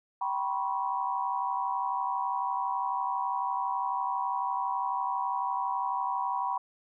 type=tone cluster; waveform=sine; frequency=775 / 973 / 1045 / 1111 Hz; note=G5 / B5 / C6 / C#6; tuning=-20 / -26 / -2 / +4 cents; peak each=-34 / -30 / -38 / -37 dBFS; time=0.21-6.58 s; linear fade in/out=5 ms; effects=none